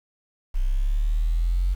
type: linear sweep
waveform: sine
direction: up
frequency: 30.87 to 46.25 Hz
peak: -18 dBFS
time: 0.54-1.75 s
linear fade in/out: 20 ms
effects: tanh soft clip ceiling -15 dBFS + 8-bit